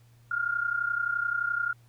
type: tone pair together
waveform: sine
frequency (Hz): 1389 / 1420.6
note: F6 / F6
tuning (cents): -10 / +29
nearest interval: unison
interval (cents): 39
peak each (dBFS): -30 / -28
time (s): 0.31-1.73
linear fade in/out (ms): 5
effects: added 118 Hz sine -55 dBFS peak until 1.88 s + pink hiss -66 dBFS RMS until 1.88 s